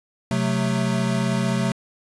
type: chord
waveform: square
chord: F# diminished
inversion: second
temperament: equal with one note detuned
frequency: 130.81 / 184.46 / 220 Hz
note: C3 / F#3 / A3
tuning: 0 / -5 / 0 cents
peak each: -25 dBFS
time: 0.31-1.72 s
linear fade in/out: 2 ms
effects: resampled to 24000 Hz + 8-bit